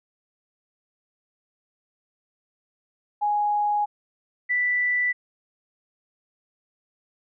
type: tone pair in turn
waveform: sine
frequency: 830.6 / 1975.5 Hz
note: G#5 / B6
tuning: 0 / 0 cents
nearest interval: octave + minor third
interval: 1500 cents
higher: second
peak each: -20 dBFS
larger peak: neither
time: 3.21-3.86 / 4.49-5.13 s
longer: first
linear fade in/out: 20 ms
effects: none